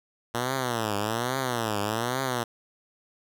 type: tone with vibrato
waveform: 5% pulse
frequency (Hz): 116.54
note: A#2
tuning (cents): 0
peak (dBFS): -15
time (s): 0.34-2.44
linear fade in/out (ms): 10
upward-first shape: triangle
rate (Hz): 1.2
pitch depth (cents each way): 260
effects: none